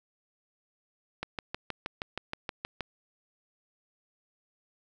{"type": "click train", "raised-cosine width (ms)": 0.3, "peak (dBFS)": -17, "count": 11, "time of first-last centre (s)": [1.23, 2.807], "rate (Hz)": 6.34, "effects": []}